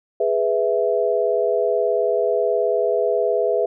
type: chord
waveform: sine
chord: E major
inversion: first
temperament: equal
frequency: 415.3 / 493.9 / 659.3 Hz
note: G#4 / B4 / E5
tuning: 0 / 0 / 0 cents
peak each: -21 dBFS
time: 0.2-3.66 s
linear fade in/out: 5 ms
effects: none